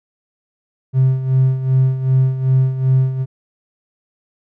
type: tone with tremolo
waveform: triangle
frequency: 131.2 Hz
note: C3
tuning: 5 cents sharp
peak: -6 dBFS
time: 0.93-3.26 s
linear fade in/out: 50 ms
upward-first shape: sine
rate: 2.6 Hz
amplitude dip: 75%
effects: tanh soft clip ceiling -5 dBFS